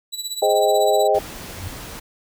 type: tone with tremolo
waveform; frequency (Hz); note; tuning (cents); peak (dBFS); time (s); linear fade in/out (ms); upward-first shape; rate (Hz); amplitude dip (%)
25% pulse; 3940; B7; -5; -20; 0.12-1.08; 20; sine; 16; 75
type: chord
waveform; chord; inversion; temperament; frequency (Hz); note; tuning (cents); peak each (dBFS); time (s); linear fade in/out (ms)
sine; Ab major seventh; none; equal; 415.3 / 523.3 / 622.3 / 784; Ab4 / C5 / Eb5 / G5; 0 / 0 / 0 / 0; -20 / -21 / -18 / -20; 0.42-1.19; 5
type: noise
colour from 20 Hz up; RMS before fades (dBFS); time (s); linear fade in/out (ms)
pink; -35; 1.14-2; 10
type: tone with exponential growth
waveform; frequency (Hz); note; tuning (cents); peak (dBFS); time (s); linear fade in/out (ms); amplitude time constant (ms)
triangle; 91.7; F#2; -15; -21; 1.49-1.68; 5; 41
effects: none